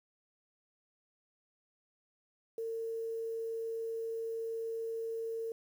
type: tone with quantisation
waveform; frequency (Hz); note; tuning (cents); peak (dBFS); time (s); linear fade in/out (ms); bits
sine; 453.5; A#4; -48; -35; 2.58-5.52; 2; 10
effects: none